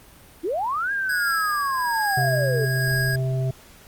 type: linear two-way sweep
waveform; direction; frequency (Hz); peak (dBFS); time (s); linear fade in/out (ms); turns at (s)
sine; up then down; 292.1 to 1639 to 406.3; -22; 0.43-2.66; 20; 0.92
type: tone with tremolo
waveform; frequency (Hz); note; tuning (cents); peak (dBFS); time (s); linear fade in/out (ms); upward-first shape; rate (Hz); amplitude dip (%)
square; 1645; G#6; -17; -23; 1.09-3.16; 5; triangle; 1.2; 55
type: harmonic tone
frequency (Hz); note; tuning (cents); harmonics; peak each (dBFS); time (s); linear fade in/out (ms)
130.81; C3; 0; 1 / 3 / 5; -21 / -34 / -33; 2.17-3.51; 5
effects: pink hiss -49 dBFS RMS until 3.87 s + Opus 32 kbps